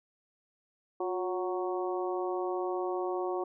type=harmonic tone with a mistuned harmonic; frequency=185 Hz; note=F#3; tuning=in tune; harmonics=2 / 3 / 4 / 5 / 6; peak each=-32 / -39 / -37 / -42 / -41 dBFS; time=1-3.44 s; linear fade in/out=5 ms; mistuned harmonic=2; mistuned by=-44 cents; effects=none